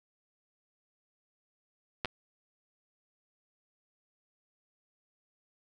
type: clicks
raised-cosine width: 0.3 ms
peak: -15 / -20 dBFS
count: 2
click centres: 2.048 / 2.056 s
effects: none